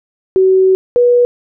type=tone pair in turn; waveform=sine; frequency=377.7 / 486.3 Hz; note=F#4 / B4; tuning=+36 / -27 cents; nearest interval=major third; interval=437 cents; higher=second; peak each=-6 dBFS; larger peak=neither; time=0.36-0.75 / 0.96-1.25 s; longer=first; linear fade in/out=0 ms; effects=none